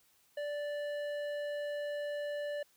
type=tone with hard clipping; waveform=triangle; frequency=585 Hz; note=D5; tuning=7 cents flat; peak=-37 dBFS; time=0.37-2.63 s; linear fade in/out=5 ms; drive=14 dB; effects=white hiss -69 dBFS RMS until 2.76 s